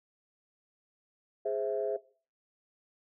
sine chord, Ab augmented, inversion none, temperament equal, 415.3 / 523.3 / 659.3 Hz, Ab4 / C5 / E5, 0 / 0 / 0 cents, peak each -32 / -35 / -32 dBFS, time 1.45-1.97 s, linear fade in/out 10 ms, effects noise-tail reverb RT60 0.4 s tail -19 dB re dry + tanh soft clip ceiling -20 dBFS

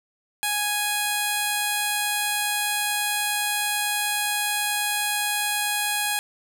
5% pulse tone with notch filter, 830.6 Hz, G#5, in tune, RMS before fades -25 dBFS, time 0.43-6.19 s, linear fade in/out 0 ms, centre 5600 Hz, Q 1.4, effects none

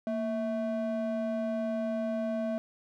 triangle ring-modulated tone, 440.7 Hz, A4, 3 cents sharp, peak -24 dBFS, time 0.07-2.58 s, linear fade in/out 0 ms, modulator 210 Hz, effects none

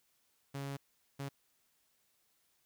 sawtooth tone bursts at uneven times, 139 Hz, C#3, 5 cents sharp, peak -35 dBFS, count 2, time 0.54-0.77 / 1.19-1.29 s, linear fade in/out 10 ms, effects white hiss -75 dBFS RMS until 2.65 s

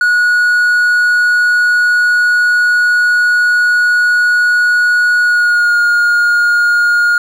triangle tone with pitch glide, 1457 to 1427 Hz, F#6 to F6, -27 to +37 cents, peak -6 dBFS, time 0.01-7.18 s, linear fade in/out 2 ms, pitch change -36 cents, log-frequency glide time 5.21-5.78 s, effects none

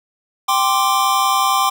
square chord, G suspended fourth, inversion none, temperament just, 784 / 1045.3 / 1176 Hz, G5 / C6 / D6, 0 / -2 / +2 cents, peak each -20 / -18 / -19 dBFS, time 0.48-1.7 s, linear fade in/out 10 ms, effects none

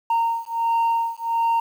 sine beating tone pair, 921 / 922.4 Hz, A#5 / A#5, -21 / -19 cents, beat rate 1.4 Hz, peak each -20 dBFS, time 0.1-1.6 s, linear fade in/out 5 ms, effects tanh soft clip ceiling -16 dBFS + 8-bit

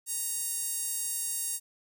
sawtooth tone with high-pass filter, 932.3 Hz, A#5, in tune, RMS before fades -33 dBFS, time 0.06-1.6 s, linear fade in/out 50 ms, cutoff 8600 Hz, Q 2, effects none

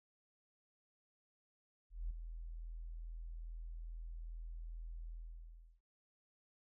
sine tone with ADSR envelope, 41.2 Hz, E1, in tune, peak -36 dBFS, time 1.9-5.81 s, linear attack 200 ms, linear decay 12 ms, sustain -8 dB, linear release 730 ms, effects none

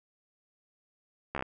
slowing click train, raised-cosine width 0.5 ms, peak -18 dBFS, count 6, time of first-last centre 1.35-1.424 s, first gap 14 ms, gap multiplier 1.03, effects none

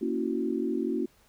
sine chord, F# dominant seventh, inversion first, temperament equal, 233.1 / 277.2 / 329.6 / 370 Hz, A#3 / C#4 / E4 / F#4, 0 / 0 / 0 / 0 cents, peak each -32 dBFS, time 0.01-1.06 s, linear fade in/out 10 ms, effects pink hiss -63 dBFS RMS until 1.28 s

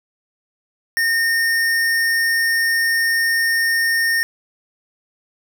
square tone, 1831 Hz, A#6, 32 cents flat, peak -16 dBFS, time 0.97-4.23 s, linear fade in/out 0 ms, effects none

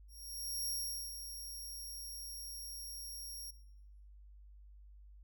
15% pulse tone with ADSR envelope, 5588 Hz, F8, in tune, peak -30 dBFS, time 0.08-3.51 s, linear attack 600 ms, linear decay 440 ms, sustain -9 dB, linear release 9 ms, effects noise-tail reverb RT60 0.9 s tail -18 dB re dry + added 50 Hz sine -54 dBFS peak until 5.23 s

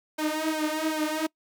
sawtooth tone with flanger, 311.1 Hz, D#4, in tune, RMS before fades -28 dBFS, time 0.18-1.27 s, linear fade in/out 10 ms, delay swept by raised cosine 1.9 to 5.4 ms, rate 2.6 Hz, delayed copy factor +1, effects noise-tail reverb RT60 0.1 s tail -24 dB re dry

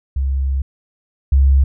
sine tone pair in turn, 67.4 / 67.95 Hz, C#2 / C#2, -48 / -34 cents, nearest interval unison, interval 14 cents, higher second, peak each -15 / -8 dBFS, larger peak second, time 0.16-0.62 / 1.32-1.64 s, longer first, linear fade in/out 5 ms, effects none

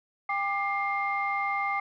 sine tone cluster, 797 / 1190 / 2110 Hz, G5 / D6 / C7, +28 / +22 / +14 cents, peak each -30 dBFS, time 0.29-1.8 s, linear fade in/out 5 ms, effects tanh soft clip ceiling -17 dBFS

